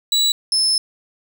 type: tone pair in turn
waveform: 35% pulse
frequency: 3928 / 5243 Hz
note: B7 / E8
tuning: -10 / -10 cents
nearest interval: perfect fourth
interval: 500 cents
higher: second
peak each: -12 dBFS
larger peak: neither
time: 0.12-0.32 / 0.52-0.78 s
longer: second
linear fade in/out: 2 ms
effects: none